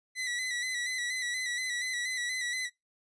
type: tone with vibrato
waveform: sawtooth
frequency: 1982 Hz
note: B6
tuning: 6 cents sharp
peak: -28 dBFS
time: 0.15-2.7 s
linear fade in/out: 50 ms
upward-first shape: square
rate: 4.2 Hz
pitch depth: 39 cents each way
effects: noise-tail reverb RT60 0.2 s tail -23 dB re dry + resampled to 22050 Hz